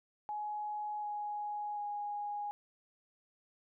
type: tone with pitch steps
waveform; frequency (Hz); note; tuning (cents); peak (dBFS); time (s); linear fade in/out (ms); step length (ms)
sine; 840 / 832.8 / 825.6; G#5 / G#5 / G#5; +19 / +5 / -10; -36; 0.29-2.51; 0; 740
effects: none